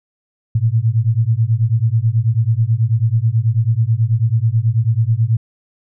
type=beating tone pair; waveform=sine; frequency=108.8 / 118 Hz; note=A2 / A#2; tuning=-19 / +22 cents; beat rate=9.2 Hz; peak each=-15 dBFS; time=0.55-5.37 s; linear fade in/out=5 ms; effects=none